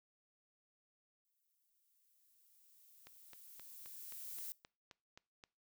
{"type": "noise with exponential growth", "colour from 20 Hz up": "violet", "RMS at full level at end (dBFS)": -45, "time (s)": [1.25, 4.52], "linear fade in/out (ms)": 0, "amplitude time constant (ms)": 710}
{"type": "click train", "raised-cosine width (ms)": 0.2, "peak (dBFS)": -37, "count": 10, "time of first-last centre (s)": [3.07, 5.438], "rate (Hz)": 3.8}
{"effects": ["noise-tail reverb RT60 0.4 s tail -23 dB re dry"]}